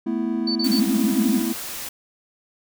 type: chord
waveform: triangle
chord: A suspended second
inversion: none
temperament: just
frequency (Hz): 220 / 247.5 / 330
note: A3 / B3 / E4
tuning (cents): 0 / +4 / +2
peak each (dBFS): -24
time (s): 0.06-1.53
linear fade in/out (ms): 10
type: tone bursts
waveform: sine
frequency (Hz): 4511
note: C#8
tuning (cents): +29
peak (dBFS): -23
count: 3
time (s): 0.47-0.799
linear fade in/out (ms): 5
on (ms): 85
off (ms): 37
type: noise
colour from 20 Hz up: white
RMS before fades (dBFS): -32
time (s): 0.64-1.89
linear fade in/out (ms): 5
type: tone with vibrato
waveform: sine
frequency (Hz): 234.9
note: A#3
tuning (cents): +13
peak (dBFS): -18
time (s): 0.65-1.42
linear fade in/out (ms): 10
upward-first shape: sine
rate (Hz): 12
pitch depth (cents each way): 270
effects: none